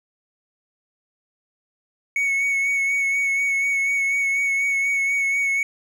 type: tone with vibrato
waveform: triangle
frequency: 2217 Hz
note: C#7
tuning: in tune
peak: -17 dBFS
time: 2.16-5.63 s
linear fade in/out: 2 ms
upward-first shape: sine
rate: 4.1 Hz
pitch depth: 22 cents each way
effects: none